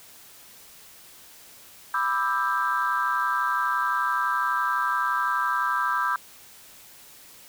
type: chord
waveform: sine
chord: E minor seventh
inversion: second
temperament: just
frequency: 988.9 / 1186.7 / 1318.5 / 1582.2 Hz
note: B5 / D6 / E6 / G6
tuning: +2 / +18 / 0 / +16 cents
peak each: -27 dBFS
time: 1.94-6.16 s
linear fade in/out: 2 ms
effects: tanh soft clip ceiling -14 dBFS + white hiss -49 dBFS RMS until 7.48 s